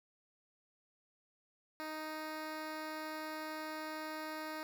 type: tone with notch filter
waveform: 10% pulse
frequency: 311.1 Hz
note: D#4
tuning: in tune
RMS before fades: -43 dBFS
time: 1.8-4.63 s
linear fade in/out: 0 ms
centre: 8300 Hz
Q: 1.5
effects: none